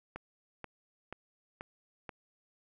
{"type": "click train", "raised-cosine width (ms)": 0.5, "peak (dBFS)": -26, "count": 5, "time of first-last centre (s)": [0.16, 2.092], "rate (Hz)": 2.07, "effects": []}